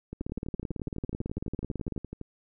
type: two click trains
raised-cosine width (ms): 3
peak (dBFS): -24 / -20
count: 26 / 33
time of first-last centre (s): 0.13-2.213 / 0.21-1.978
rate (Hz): 12 / 18.1
effects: none